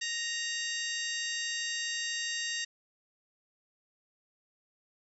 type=harmonic tone with a mistuned harmonic; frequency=932.3 Hz; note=A#5; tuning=in tune; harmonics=2 / 3 / 4 / 5 / 6 / 7 / 8; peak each=-37 / -39 / -40 / -41 / -42 / -42 / -43 dBFS; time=0.01-2.65 s; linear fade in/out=10 ms; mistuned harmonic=7; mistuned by=-82 cents; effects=none